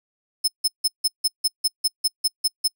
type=tone bursts; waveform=sawtooth; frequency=5210 Hz; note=E8; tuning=21 cents flat; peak=-14 dBFS; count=12; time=0.44-2.68 s; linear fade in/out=10 ms; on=40 ms; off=160 ms; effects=noise-tail reverb RT60 0.1 s tail -26 dB re dry